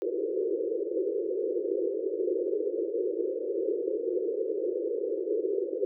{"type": "band-pass noise", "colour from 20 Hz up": "pink", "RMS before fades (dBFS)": -30, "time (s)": [0.02, 5.85], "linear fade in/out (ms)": 0, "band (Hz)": [340, 510], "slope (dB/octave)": 96, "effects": []}